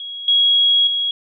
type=tone with level steps; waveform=sine; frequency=3313 Hz; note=G#7; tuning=5 cents flat; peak=-27 / -11 / -17 dBFS; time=0-1.11 s; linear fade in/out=2 ms; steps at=0.28 / 0.87 s; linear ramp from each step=2 ms; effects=none